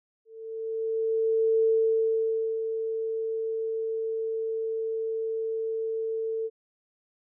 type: tone with ADSR envelope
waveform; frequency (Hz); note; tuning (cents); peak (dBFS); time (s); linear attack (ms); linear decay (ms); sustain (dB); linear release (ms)
sine; 446.6; A4; +26; -19; 0.25-6.5; 1400; 940; -8; 41
effects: none